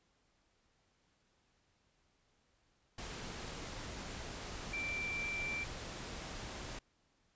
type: tone in noise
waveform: sine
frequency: 2349 Hz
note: D7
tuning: in tune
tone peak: -37 dBFS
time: 4.73-5.64 s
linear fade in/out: 5 ms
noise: pink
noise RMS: -45 dBFS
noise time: 2.98-6.79 s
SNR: +5 dB
effects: pink hiss -75 dBFS RMS until 7.35 s + resampled to 16000 Hz